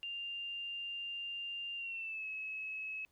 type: tone with pitch glide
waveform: sine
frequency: 2794 to 2577 Hz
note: F7 to E7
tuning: 0 to -40 cents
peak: -39 dBFS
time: 0.03-3.05 s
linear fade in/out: 0 ms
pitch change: -140 cents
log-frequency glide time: 1.76-2.26 s
effects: pink hiss -75 dBFS RMS until 3.11 s